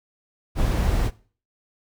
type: noise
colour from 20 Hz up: brown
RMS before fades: -21 dBFS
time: 0.55-1.11 s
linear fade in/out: 50 ms
effects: noise-tail reverb RT60 0.4 s tail -19 dB re dry